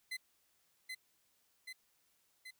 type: tone with echo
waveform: 30% pulse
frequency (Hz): 2040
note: C7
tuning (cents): -44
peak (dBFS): -36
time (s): 0.11-0.17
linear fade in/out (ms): 10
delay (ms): 780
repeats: 3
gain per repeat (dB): -3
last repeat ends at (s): 2.51
effects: white hiss -75 dBFS RMS until 2.59 s